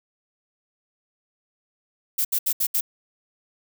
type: noise bursts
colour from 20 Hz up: violet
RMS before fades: -22 dBFS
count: 5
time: 2.18-2.809 s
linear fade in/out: 10 ms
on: 69 ms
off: 71 ms
effects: none